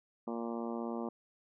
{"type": "harmonic tone", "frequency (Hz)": 116.54, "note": "A#2", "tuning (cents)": 0, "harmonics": [2, 3, 4, 5, 6, 7, 8, 9, 10], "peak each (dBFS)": [-38, -42, -44, -46, -48, -49, -50, -51, -52], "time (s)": [0.27, 1.09], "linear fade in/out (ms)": 5, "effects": []}